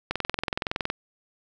click train, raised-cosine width 0.3 ms, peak -10 dBFS, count 18, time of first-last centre 0.11-0.901 s, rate 21.5 Hz, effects none

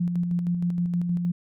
sine tone with tremolo, 174.61 Hz, F3, in tune, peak -21 dBFS, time 0-1.32 s, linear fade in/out 10 ms, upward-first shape square, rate 6.4 Hz, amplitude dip 35%, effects none

